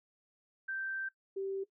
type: tone pair in turn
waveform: sine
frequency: 1563 / 388.8 Hz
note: G6 / G4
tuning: -6 / -14 cents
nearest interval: 2 octaves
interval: 2408 cents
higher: first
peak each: -35 / -34 dBFS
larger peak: second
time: 0.68-1.09 / 1.36-1.64 s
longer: first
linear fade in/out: 10 ms
effects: noise-tail reverb RT60 0.1 s tail -17 dB re dry